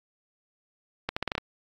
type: accelerating click train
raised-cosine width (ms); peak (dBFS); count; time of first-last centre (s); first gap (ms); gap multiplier
0.3; -12; 7; 1.09-1.38; 75; 0.82
effects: AAC 48 kbps